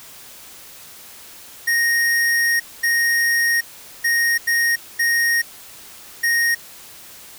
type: tone bursts at uneven times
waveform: square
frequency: 1863 Hz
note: A#6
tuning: 2 cents flat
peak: -16 dBFS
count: 6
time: 1.67-2.6 / 2.83-3.61 / 4.04-4.38 / 4.47-4.76 / 4.99-5.42 / 6.23-6.55 s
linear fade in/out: 10 ms
effects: white hiss -41 dBFS RMS until 7.38 s